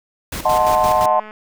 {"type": "noise with tremolo", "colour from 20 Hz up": "pink", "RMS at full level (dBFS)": -26, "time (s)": [0.32, 1.06], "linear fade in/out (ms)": 5, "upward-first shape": "square", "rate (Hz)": 5.8, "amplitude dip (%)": 60}
{"type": "chord", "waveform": "sine", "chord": "D# diminished seventh", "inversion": "none", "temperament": "equal with one note detuned", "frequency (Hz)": [622.3, 731.5, 880, 1046.5], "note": ["D#5", "F#5", "A5", "C6"], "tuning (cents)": [0, -20, 0, 0], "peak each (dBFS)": -18, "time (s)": [0.45, 1.2], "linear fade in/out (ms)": 5}
{"type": "click train", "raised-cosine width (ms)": 0.5, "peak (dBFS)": -22, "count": 157, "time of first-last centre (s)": [0.58, 1.309], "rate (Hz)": 214}
{"effects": []}